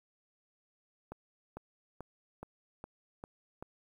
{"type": "accelerating click train", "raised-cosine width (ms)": 1, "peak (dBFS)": -29, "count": 7, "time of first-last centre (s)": [1.12, 3.625], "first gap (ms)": 450, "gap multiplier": 0.97, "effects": ["10-bit"]}